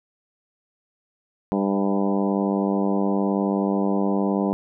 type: harmonic tone with a mistuned harmonic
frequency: 99 Hz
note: G2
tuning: 18 cents sharp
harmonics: 2 / 3 / 4 / 5 / 6 / 7 / 8 / 9 / 10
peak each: -22 / -26 / -28 / -30 / -32 / -33 / -34 / -35 / -36 dBFS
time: 1.52-4.53 s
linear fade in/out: 0 ms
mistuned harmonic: 7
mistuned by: -15 cents
effects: none